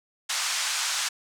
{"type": "band-pass noise", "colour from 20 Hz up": "white", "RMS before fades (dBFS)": -28, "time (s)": [0.29, 1.09], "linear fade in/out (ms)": 10, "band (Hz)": [860, 7900], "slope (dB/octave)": 24, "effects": []}